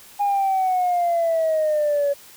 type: exponential sweep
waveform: sine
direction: down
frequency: 820 to 562 Hz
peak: -16 dBFS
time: 0.19-2.14 s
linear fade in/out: 20 ms
effects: tanh soft clip ceiling -14 dBFS + white hiss -46 dBFS RMS until 2.36 s

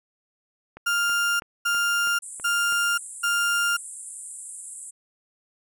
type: click train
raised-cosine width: 0.5 ms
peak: -26 dBFS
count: 7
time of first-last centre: 0.77-2.724 s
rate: 3.07 Hz
type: tone bursts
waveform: 35% pulse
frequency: 1400 Hz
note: F6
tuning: 4 cents sharp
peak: -19 dBFS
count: 4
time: 0.86-3.77 s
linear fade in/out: 10 ms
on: 540 ms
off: 250 ms
type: band-pass noise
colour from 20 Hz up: white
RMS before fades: -39 dBFS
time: 2.22-4.91 s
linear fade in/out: 10 ms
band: 7600 to 10000 Hz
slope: 96 dB/octave
effects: none

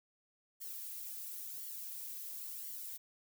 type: noise with flanger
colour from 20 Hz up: violet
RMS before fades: -45 dBFS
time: 0.6-2.98 s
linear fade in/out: 20 ms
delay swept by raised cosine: 0.78 to 2.78 ms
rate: 0.96 Hz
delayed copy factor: -0.6
effects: none

